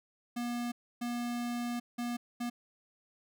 square tone bursts at uneven times, 240 Hz, B3, 49 cents flat, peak -34 dBFS, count 4, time 0.36-0.72 / 1.01-1.8 / 1.98-2.17 / 2.4-2.5 s, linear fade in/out 10 ms, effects none

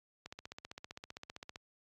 click train, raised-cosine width 0.2 ms, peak -28 dBFS, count 21, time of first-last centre 0.26-1.559 s, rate 15.4 Hz, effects high-pass 60 Hz 12 dB/octave + AAC 48 kbps

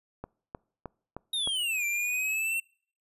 click train, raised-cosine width 1 ms, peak -23 dBFS, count 5, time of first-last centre 0.24-1.475 s, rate 3.24 Hz
square exponential two-way sweep, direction down then up, 3770 to 2349 to 2722 Hz, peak -28 dBFS, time 1.33-2.6 s, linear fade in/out 5 ms, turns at 1.85 s
effects noise-tail reverb RT60 0.5 s tail -26 dB re dry + resampled to 32000 Hz

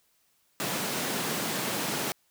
pink high-pass noise, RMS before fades -31 dBFS, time 0.6-2.12 s, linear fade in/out 0 ms, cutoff 150 Hz, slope 24 dB/octave, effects white hiss -69 dBFS RMS until 2.3 s

